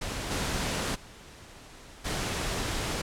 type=noise with level steps; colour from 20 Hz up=pink; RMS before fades=-34 / -30 / -49 / -31 dBFS; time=0.01-3.02 s; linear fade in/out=10 ms; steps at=0.3 / 0.94 / 2.04 s; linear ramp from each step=20 ms; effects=low-pass 9000 Hz 12 dB/octave